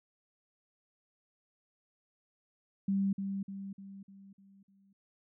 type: tone with echo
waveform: sine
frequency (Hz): 196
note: G3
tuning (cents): 0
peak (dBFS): -27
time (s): 2.88-3.13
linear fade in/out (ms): 5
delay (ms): 300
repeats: 6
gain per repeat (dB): -6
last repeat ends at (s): 4.93
effects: none